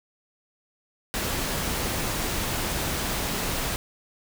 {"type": "noise", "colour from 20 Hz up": "pink", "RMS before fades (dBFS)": -28, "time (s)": [1.14, 3.76], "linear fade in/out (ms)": 0, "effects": []}